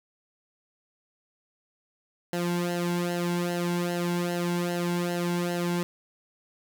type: tone with flanger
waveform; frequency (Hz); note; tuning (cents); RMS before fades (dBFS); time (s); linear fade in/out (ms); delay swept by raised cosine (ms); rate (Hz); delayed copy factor
sawtooth; 174.61; F3; 0; -28; 2.33-5.83; 0; 0.84 to 1.67; 2.5; -0.8
effects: none